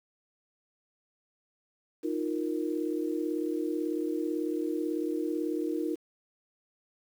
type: chord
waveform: sine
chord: Eb suspended second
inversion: none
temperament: equal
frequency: 311.1 / 349.2 / 466.2 Hz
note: Eb4 / F4 / Bb4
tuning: 0 / 0 / 0 cents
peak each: -31 / -33 / -36 dBFS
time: 2.03-5.96 s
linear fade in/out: 20 ms
effects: 9-bit